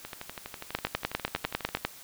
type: two click trains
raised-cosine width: 0.3 ms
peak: -10 / -21 dBFS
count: 12 / 22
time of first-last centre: 0.75-1.85 / 0.05-1.771 s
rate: 10 / 12.2 Hz
effects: white hiss -49 dBFS RMS until 2.03 s